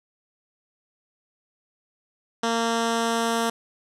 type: tone with low-pass filter sweep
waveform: 10% pulse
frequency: 230 Hz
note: A#3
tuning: 23 cents flat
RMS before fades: -24 dBFS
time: 2.43-3.5 s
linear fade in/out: 5 ms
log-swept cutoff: 6600 to 11000 Hz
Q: 1.1
effects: none